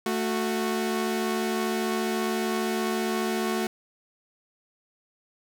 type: tone pair together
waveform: sawtooth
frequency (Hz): 221.5 / 368.1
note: A3 / F#4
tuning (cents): +12 / -9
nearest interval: major sixth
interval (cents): 879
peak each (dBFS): -24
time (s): 0.06-3.67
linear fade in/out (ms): 2
effects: none